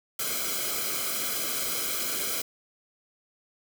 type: noise with comb filter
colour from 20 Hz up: white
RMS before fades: -30 dBFS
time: 0.19-2.42 s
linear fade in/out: 5 ms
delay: 1.1 ms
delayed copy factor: -1
effects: none